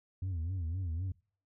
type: tone with vibrato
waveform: sine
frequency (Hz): 87.31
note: F2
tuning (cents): 0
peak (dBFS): -30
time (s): 0.22-1.12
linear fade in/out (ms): 5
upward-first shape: sine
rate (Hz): 3.9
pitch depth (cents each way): 160
effects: noise-tail reverb RT60 0.4 s tail -23 dB re dry + tanh soft clip ceiling -32 dBFS

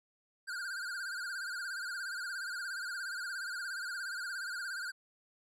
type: tone with vibrato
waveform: square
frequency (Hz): 1497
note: F#6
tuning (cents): +20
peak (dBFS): -38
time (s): 0.47-4.92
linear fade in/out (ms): 20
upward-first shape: sine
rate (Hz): 17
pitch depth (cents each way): 110
effects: low-pass 11000 Hz 12 dB/octave

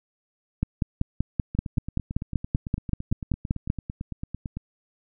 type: two click trains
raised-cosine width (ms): 5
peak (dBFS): -19 / -10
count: 28 / 17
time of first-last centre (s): 1.55-4.57 / 0.63-3.701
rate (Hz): 8.94 / 5.21
effects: none

